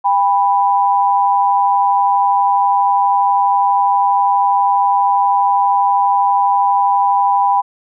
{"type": "tone pair together", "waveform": "sine", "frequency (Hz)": [799.9, 987.8], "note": ["G5", "B5"], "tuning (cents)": [35, 0], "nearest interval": "major third", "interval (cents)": 365, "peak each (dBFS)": -13, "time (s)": [0.04, 7.62], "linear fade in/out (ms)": 20, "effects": []}